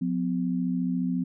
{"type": "tone pair together", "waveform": "sine", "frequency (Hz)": [179.39, 253.7], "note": ["F3", "B3"], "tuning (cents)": [47, 47], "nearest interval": "tritone", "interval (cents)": 600, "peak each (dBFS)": -27, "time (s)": [0.01, 1.24], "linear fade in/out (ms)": 10, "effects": []}